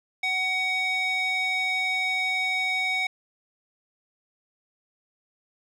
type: tone with band-pass filter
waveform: square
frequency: 749 Hz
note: F#5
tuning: 21 cents sharp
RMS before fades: -26 dBFS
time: 0.23-3.07 s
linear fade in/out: 5 ms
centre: 2700 Hz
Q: 5.5
effects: none